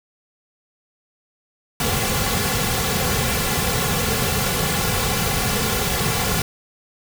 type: noise with comb filter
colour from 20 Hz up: pink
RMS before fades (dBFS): -21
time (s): 1.8-6.42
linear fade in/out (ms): 2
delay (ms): 3.2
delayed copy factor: -0.75
effects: none